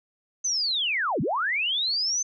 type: linear two-way sweep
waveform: sine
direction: down then up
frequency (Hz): 6272 to 117.1 to 6272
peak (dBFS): -23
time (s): 0.44-2.23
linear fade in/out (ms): 10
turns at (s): 1.21
effects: none